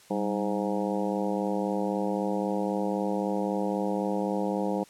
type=harmonic tone with a mistuned harmonic; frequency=103.83 Hz; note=G#2; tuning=in tune; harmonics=2 / 3 / 4 / 5 / 6 / 7 / 8 / 9; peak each=-30 / -33 / -35 / -32 / -40 / -37 / -37 / -40 dBFS; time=0.1-4.84 s; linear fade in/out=10 ms; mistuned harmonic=2; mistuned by=-100 cents; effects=white hiss -55 dBFS RMS until 4.89 s + low-pass 10000 Hz 12 dB/octave